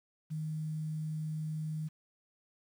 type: tone with quantisation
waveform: sine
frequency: 155.56 Hz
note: D#3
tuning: in tune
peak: -34 dBFS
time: 0.3-1.89 s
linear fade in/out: 20 ms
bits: 10
effects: none